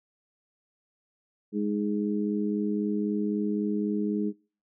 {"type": "harmonic tone", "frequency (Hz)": 103.83, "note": "G#2", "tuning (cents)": 0, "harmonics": [2, 3, 4], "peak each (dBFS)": [-27, -31, -33], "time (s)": [1.52, 4.33], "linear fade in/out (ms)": 50, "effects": ["noise-tail reverb RT60 0.4 s tail -24 dB re dry"]}